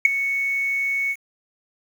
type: tone with ADSR envelope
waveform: sine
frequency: 2217 Hz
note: C#7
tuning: in tune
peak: -4 dBFS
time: 0.05-1.16 s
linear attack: 4 ms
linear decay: 10 ms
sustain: -16 dB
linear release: 52 ms
effects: tanh soft clip ceiling -6 dBFS + 7-bit